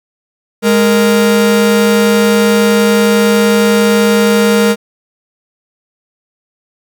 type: tone pair together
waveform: 45% pulse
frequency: 207.7 / 466.3 Hz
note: G#3 / A#4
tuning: 0 / +1 cents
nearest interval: octave + major second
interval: 1401 cents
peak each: -10 dBFS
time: 0.62-4.76 s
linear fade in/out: 50 ms
effects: none